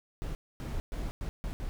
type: noise bursts at uneven times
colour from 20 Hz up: brown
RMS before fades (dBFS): -35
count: 6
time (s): 0.22-0.35 / 0.6-0.8 / 0.92-1.11 / 1.21-1.29 / 1.44-1.53 / 1.6-1.69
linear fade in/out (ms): 0
effects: none